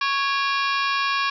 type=harmonic tone with a mistuned harmonic; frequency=553 Hz; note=C#5; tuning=4 cents flat; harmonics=2 / 3 / 4 / 5 / 6 / 7 / 8 / 9 / 10; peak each=-23 / -27 / -29 / -31 / -33 / -34 / -35 / -36 / -37 dBFS; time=0.01-1.3 s; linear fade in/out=5 ms; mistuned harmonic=4; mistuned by=+140 cents; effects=none